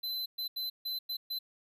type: tone bursts at uneven times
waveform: square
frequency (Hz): 4043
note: B7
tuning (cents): +40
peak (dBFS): -34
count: 6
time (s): 0.03-0.26 / 0.38-0.48 / 0.56-0.7 / 0.85-0.99 / 1.09-1.17 / 1.3-1.39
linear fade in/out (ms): 10
effects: none